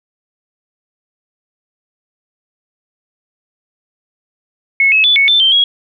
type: tone with pitch steps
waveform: sine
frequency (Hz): 2190 / 2578 / 3472 / 2213 / 3541 / 3132 / 3311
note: C#7 / E7 / A7 / C#7 / A7 / G7 / G#7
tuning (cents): -22 / -39 / -24 / -3 / +10 / -2 / -6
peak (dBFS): -7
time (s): 4.8-5.64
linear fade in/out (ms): 2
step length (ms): 120
effects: none